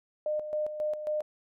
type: tone with tremolo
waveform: sine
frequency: 607 Hz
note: D#5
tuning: 43 cents flat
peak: -27 dBFS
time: 0.26-1.22 s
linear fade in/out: 2 ms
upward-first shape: square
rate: 3.7 Hz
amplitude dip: 60%
effects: none